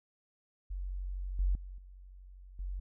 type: tone with level steps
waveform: sine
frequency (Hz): 46.25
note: F#1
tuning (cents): 0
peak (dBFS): -35 / -26 / -42 / -49 / -35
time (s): 0.7-2.8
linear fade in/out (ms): 10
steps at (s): 1.39 / 1.55 / 1.78 / 2.59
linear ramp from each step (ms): 2
effects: none